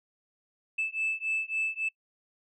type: beating tone pair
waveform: sine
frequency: 2626 / 2629.6 Hz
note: E7 / E7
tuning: -7 / -5 cents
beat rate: 3.6 Hz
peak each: -30 dBFS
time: 0.78-1.89 s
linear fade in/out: 10 ms
effects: noise-tail reverb RT60 0.1 s tail -25 dB re dry + tanh soft clip ceiling -23 dBFS

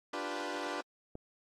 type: chord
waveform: 15% pulse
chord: G dominant seventh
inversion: second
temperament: equal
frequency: 293.7 / 349.2 / 392 / 493.9 Hz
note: D4 / F4 / G4 / B4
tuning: 0 / 0 / 0 / 0 cents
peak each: -34 / -35 / -37 / -35 dBFS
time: 0.13-0.81 s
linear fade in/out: 5 ms
type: click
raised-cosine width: 2 ms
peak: -30 dBFS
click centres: 1.154 s
effects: low-pass 6000 Hz 12 dB/octave + AAC 48 kbps

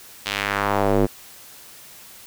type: tone with band-pass filter sweep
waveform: square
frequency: 50.3 Hz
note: G1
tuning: 45 cents sharp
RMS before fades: -21 dBFS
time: 0.25-1.07 s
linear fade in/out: 20 ms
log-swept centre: 3600 to 350 Hz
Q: 1.4
effects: white hiss -44 dBFS RMS until 2.26 s

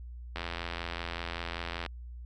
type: click train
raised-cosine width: 0.3 ms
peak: -19 dBFS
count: 129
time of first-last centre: 0.36-1.862 s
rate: 85.2 Hz
effects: added 60 Hz sine -41 dBFS peak until 2.25 s

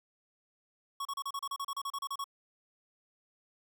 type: tone bursts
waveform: square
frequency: 1108.7 Hz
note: C#6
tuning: in tune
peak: -35 dBFS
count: 15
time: 1-2.242 s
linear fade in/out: 5 ms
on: 52 ms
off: 33 ms
effects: none

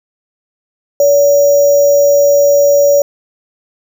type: tone with sample-and-hold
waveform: sine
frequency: 570 Hz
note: C#5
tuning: 48 cents sharp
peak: -5 dBFS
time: 1-3.02 s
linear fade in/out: 2 ms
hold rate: 6300 Hz
effects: none

